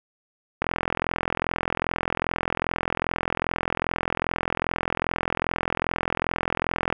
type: click train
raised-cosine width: 0.5 ms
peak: -8 dBFS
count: 269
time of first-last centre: 0.62-6.926 s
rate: 42.5 Hz
effects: none